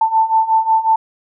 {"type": "beating tone pair", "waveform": "sine", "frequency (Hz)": [885, 890.5], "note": ["A5", "A5"], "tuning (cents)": [10, 21], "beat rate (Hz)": 5.5, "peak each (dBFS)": [-16, -13], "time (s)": [0.01, 0.96], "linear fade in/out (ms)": 5, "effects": []}